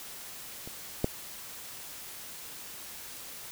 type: clicks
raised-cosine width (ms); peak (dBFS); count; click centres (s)
2; -29 / -12; 2; 0.675 / 1.044
effects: white hiss -44 dBFS RMS until 3.51 s